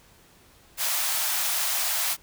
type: high-pass noise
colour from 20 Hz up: white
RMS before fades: -26 dBFS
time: 0.77-2.17 s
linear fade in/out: 50 ms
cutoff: 610 Hz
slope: 48 dB/octave
effects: pink hiss -56 dBFS RMS until 2.22 s